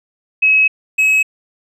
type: tone pair in turn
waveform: sine / triangle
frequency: 2563 / 2563 Hz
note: E7 / E7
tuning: -49 / -49 cents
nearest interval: unison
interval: 0 cents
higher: neither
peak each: -8 dBFS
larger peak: neither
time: 0.42-0.68 / 0.98-1.23 s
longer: first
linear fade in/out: 10 ms
effects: resampled to 32000 Hz